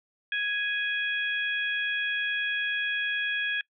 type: harmonic tone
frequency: 830.6 Hz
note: G#5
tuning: in tune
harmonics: 2 / 3 / 4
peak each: -28 / -32 / -34 dBFS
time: 0.32-3.61 s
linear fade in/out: 2 ms
effects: noise-tail reverb RT60 0.1 s tail -24 dB re dry